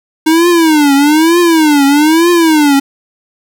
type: tone with vibrato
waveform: square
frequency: 311.1 Hz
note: D#4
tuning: in tune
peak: -6 dBFS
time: 0.26-2.8 s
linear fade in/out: 10 ms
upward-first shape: triangle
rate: 1.1 Hz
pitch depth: 220 cents each way
effects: 8-bit